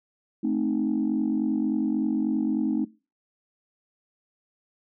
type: chord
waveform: sine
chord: A diminished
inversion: none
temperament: equal with one note detuned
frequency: 218.1 / 261.6 / 311.1 Hz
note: A3 / C4 / Eb4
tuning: -15 / 0 / 0 cents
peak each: -26 dBFS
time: 0.43-2.85 s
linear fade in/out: 10 ms
effects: noise-tail reverb RT60 0.3 s tail -21 dB re dry + tanh soft clip ceiling -16 dBFS